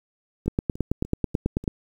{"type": "two click trains", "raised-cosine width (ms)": 3, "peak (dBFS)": [-9, -24], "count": [12, 5], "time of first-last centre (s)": [[0.48, 1.678], [0.46, 1.64]], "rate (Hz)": [9.18, 3.39], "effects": ["8-bit"]}